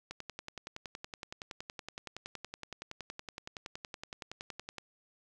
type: click train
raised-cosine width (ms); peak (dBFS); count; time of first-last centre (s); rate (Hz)
0.2; -24; 51; 0.11-4.783; 10.7
effects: none